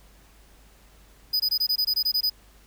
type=tone bursts; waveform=square; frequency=4978 Hz; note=D#8; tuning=in tune; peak=-21 dBFS; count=11; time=1.33-2.299 s; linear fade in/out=10 ms; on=69 ms; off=21 ms; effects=added 50 Hz sine -54 dBFS peak until 2.66 s + pink hiss -57 dBFS RMS until 2.66 s